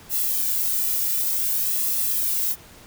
violet noise with flanger, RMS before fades -23 dBFS, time 0.09-2.56 s, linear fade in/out 50 ms, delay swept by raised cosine 1.3 to 1.9 ms, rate 0.55 Hz, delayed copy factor -0.7, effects pink hiss -47 dBFS RMS until 2.86 s

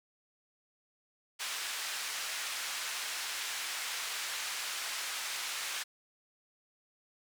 pink band-pass noise, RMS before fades -38 dBFS, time 1.39-5.84 s, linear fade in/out 20 ms, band 1500 to 9700 Hz, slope 12 dB/octave, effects none

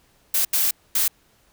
blue noise bursts at uneven times, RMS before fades -20 dBFS, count 3, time 0.34-0.45 / 0.53-0.71 / 0.95-1.08 s, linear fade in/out 5 ms, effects pink hiss -60 dBFS RMS until 1.52 s

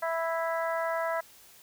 harmonic tone, 329.6 Hz, E4, in tune, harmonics 2 / 3 / 4 / 5 / 6, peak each -30 / -34 / -36 / -38 / -40 dBFS, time 0.02-1.21 s, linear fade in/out 10 ms, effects white hiss -55 dBFS RMS until 1.62 s

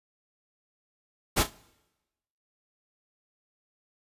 pink noise with echo, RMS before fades -23 dBFS, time 1.36-1.44 s, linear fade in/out 20 ms, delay 34 ms, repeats 2, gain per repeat -12 dB, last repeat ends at 1.508 s, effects noise-tail reverb RT60 1.0 s tail -23 dB re dry + resampled to 32000 Hz

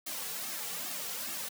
white noise with flanger, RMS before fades -38 dBFS, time 0.06-1.49 s, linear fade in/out 10 ms, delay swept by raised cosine 2 to 3.3 ms, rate 2.4 Hz, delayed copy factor -1, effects high-pass 200 Hz 12 dB/octave

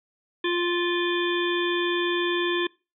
harmonic tone, 349.2 Hz, F4, in tune, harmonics 1 / 3 / 5 / 7 / 9 / 10, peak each -24 / -32 / -30 / -34 / -35 / -32 dBFS, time 0.44-2.67 s, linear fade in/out 5 ms, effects noise-tail reverb RT60 0.3 s tail -24 dB re dry

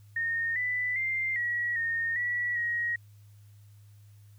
sine tone with pitch steps, 1841 / 1989 / 2095 / 1918 / 1841 / 1940 / 1890 Hz, A#6 / B6 / C7 / A#6 / A#6 / B6 / A#6, -22 / +12 / +2 / +49 / -22 / -31 / +23 cents, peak -27 dBFS, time 0.16-2.96 s, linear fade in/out 5 ms, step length 400 ms, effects added 103 Hz sine -51 dBFS peak until 4.38 s + white hiss -68 dBFS RMS until 4.38 s

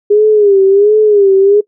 sine tone with vibrato, 407.5 Hz, G#4, 33 cents flat, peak -4 dBFS, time 0.1-1.61 s, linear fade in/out 10 ms, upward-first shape sine, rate 1.4 Hz, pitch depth 96 cents each way, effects noise-tail reverb RT60 0.1 s tail -22 dB re dry

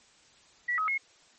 sine tone with pitch steps, 1948 / 1272 / 2166 Hz, B6 / D#6 / C#7, -24 / +38 / -41 cents, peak -26 dBFS, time 0.68-0.98 s, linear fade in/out 10 ms, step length 100 ms, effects white hiss -60 dBFS RMS until 1.38 s + MP3 32 kbps

